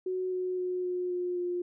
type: tone with pitch steps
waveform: sine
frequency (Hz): 370 / 366.8 / 363.6 / 360.5 / 357.4 / 354.3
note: F#4 / F#4 / F#4 / F#4 / F4 / F4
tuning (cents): 0 / -15 / -30 / -45 / +40 / +25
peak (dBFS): -29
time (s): 0.06-1.62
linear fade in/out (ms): 5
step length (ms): 260
effects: none